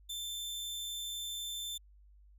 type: tone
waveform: sawtooth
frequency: 3548 Hz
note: A7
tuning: 14 cents sharp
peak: -35 dBFS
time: 0.09-1.78 s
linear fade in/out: 10 ms
effects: added 50 Hz sine -57 dBFS peak until 2.38 s